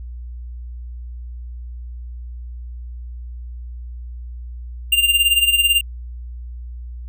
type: tone with tremolo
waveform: square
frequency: 2794 Hz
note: F7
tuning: in tune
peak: -11 dBFS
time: 4.92-5.81 s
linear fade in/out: 5 ms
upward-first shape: sine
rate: 18 Hz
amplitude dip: 70%
effects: added 60 Hz sine -29 dBFS peak until 7.08 s

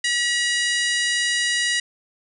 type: harmonic tone with a mistuned harmonic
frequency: 962 Hz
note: B5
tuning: 46 cents flat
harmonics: 2 / 3 / 4 / 5 / 6 / 7 / 8 / 9 / 10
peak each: -22 / -26 / -28 / -30 / -32 / -33 / -34 / -35 / -36 dBFS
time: 0.04-1.8 s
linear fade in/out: 5 ms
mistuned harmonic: 8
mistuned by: -19 cents
effects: none

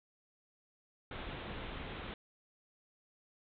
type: low-pass noise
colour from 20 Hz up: pink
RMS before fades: -44 dBFS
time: 1.11-2.14 s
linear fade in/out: 2 ms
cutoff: 3800 Hz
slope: 96 dB/octave
effects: none

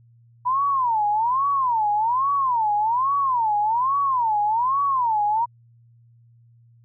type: tone with vibrato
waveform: sine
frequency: 967 Hz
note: B5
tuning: 37 cents flat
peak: -18 dBFS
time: 0.45-5.46 s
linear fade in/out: 20 ms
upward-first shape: sine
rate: 1.2 Hz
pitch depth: 270 cents each way
effects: added 117 Hz sine -51 dBFS peak until 6.84 s

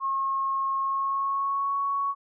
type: tone with pitch glide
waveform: sine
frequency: 1083 to 1114.1 Hz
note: C#6 to C#6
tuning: -41 to +8 cents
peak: -24 dBFS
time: 0-2.15 s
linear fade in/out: 50 ms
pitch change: +49 cents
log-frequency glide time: 0.8-1.77 s
effects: none

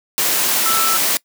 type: tone in noise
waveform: sine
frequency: 1325 Hz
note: E6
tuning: 9 cents sharp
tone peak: -18 dBFS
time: 0.66-0.97 s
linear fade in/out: 0 ms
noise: white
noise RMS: -17 dBFS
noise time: 0.18-1.17 s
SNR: -4 dB
effects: noise-tail reverb RT60 0.1 s tail -23 dB re dry + high-pass 200 Hz 12 dB/octave

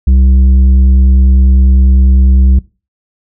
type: tone with tanh clipping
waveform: sine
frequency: 65 Hz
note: C2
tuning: 11 cents flat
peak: -5 dBFS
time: 0.07-2.59 s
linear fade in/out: 5 ms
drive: 7 dB
effects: noise-tail reverb RT60 0.3 s tail -20 dB re dry

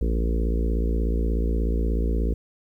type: harmonic tone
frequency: 56.6 Hz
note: A1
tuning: 50 cents sharp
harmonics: 1 / 3 / 4 / 5 / 6 / 7 / 8 / 9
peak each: -21 / -33 / -33 / -35 / -36 / -36 / -35 / -42 dBFS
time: 0.01-2.34 s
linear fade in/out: 5 ms
effects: 10-bit

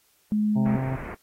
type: tone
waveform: sine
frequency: 211.4 Hz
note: G#3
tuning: 31 cents sharp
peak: -20 dBFS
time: 0.32-0.76 s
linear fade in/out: 0 ms
type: harmonic tone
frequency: 131.7 Hz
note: C3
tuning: 12 cents sharp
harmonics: 1 / 2 / 3 / 4 / 5 / 6 / 7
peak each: -26 / -33 / -40 / -43 / -39 / -41 / -42 dBFS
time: 0.55-0.97 s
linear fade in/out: 20 ms
type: low-pass noise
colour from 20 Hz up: pink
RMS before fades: -37 dBFS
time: 0.65-1.15 s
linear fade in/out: 10 ms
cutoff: 2300 Hz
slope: 48 dB/octave
effects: white hiss -64 dBFS RMS until 1.22 s + AAC 48 kbps

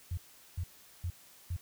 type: tone bursts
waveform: sine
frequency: 87.31 Hz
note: F2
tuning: in tune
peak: -32 dBFS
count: 4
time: 0.11-1.566 s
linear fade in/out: 5 ms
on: 64 ms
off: 400 ms
effects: white hiss -58 dBFS RMS until 1.61 s

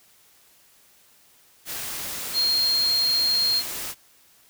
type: tone in noise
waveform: sine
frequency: 4225 Hz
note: C8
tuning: 16 cents sharp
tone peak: -19 dBFS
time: 2.33-3.63 s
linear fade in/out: 50 ms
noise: white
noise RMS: -32 dBFS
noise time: 1.65-3.95 s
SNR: +10 dB
effects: white hiss -57 dBFS RMS until 4.49 s

